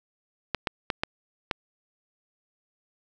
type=clicks; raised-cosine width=0.3 ms; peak=-9 dBFS; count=5; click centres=0.547 / 0.672 / 0.902 / 1.035 / 1.512 s; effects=none